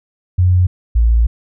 sine tone pair in turn, 90.6 / 57.07 Hz, F#2 / A#1, -36 / -36 cents, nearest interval minor sixth, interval 800 cents, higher first, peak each -8 dBFS, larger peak neither, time 0.38-0.67 / 0.95-1.27 s, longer second, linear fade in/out 10 ms, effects none

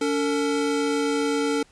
square tone pair together, 284.6 / 451.7 Hz, C#4 / A4, +46 / +45 cents, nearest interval minor sixth, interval 799 cents, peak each -25 dBFS, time 0.01-1.63 s, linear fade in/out 5 ms, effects pink hiss -57 dBFS RMS until 1.71 s + resampled to 22050 Hz

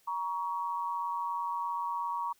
sine tone pair together, 945.9 / 1123 Hz, A#5 / C#6, +25 / +22 cents, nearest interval minor third, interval 297 cents, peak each -33 / -35 dBFS, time 0.07-2.33 s, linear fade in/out 10 ms, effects white hiss -67 dBFS RMS until 2.39 s

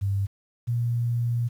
sine tone pair in turn, 98.8 / 118.88 Hz, G2 / A#2, +14 / +34 cents, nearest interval minor third, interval 320 cents, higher second, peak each -22 dBFS, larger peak neither, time 0.01-0.27 / 0.67-1.49 s, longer second, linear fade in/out 20 ms, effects 9-bit

